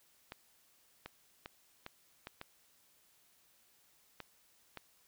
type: clicks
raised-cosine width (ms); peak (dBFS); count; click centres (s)
0.3; -28; 8; 0.321 / 1.06 / 1.459 / 1.864 / 2.271 / 2.414 / 4.203 / 4.773
effects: white hiss -69 dBFS RMS until 5.07 s